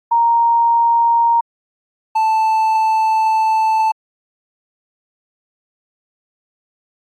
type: tone pair in turn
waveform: sine / triangle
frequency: 932.3 / 880 Hz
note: A#5 / A5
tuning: 0 / 0 cents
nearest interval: minor second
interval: 100 cents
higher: first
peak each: -10 dBFS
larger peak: neither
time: 0.11-1.41 / 2.15-3.92 s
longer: second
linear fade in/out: 10 ms
effects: AAC 64 kbps